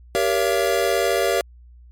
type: chord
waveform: square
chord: G diminished seventh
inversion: none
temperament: just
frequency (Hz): 392 / 470.4 / 564.5 / 677.4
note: G4 / Bb4 / Db5 / Fb5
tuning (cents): 0 / +16 / +31 / +47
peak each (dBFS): -24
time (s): 0.15-1.41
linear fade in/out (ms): 0
effects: added 60 Hz sine -43 dBFS peak until 1.91 s + MP3 64 kbps